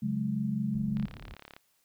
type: chord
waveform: sine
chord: C# suspended fourth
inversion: none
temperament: equal with one note detuned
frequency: 138.59 / 185 / 210.4 Hz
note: C#3 / F#3 / G#3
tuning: 0 / 0 / +23 cents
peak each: -34 / -35 / -30 dBFS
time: 0.02-1.06 s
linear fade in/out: 10 ms
type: low-pass noise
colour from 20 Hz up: pink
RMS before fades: -46 dBFS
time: 0.74-1.35 s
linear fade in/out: 0 ms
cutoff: 170 Hz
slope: 12 dB/octave
type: click train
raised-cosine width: 0.3 ms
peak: -30 dBFS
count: 22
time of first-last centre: 0.97-1.565 s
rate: 35.3 Hz
effects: white hiss -71 dBFS RMS until 1.84 s